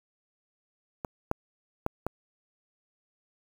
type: clicks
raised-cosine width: 1 ms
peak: -19 / -12 / -13 / -15 dBFS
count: 4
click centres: 1.048 / 1.314 / 1.864 / 2.066 s
effects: 7-bit